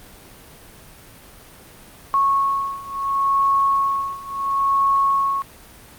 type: beating tone pair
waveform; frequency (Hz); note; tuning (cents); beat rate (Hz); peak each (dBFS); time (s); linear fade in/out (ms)
sine; 1100 / 1100.72; C#6 / C#6; -14 / -13; 0.72; -21 / -19; 2.14-5.42; 0
effects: pink hiss -44 dBFS RMS until 5.98 s + Opus 32 kbps